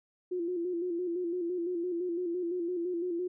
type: tone with vibrato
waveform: sine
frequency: 350.4 Hz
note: F4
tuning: 6 cents sharp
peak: -30 dBFS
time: 0.31-3.28 s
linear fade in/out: 10 ms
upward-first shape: square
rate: 5.9 Hz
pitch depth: 56 cents each way
effects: none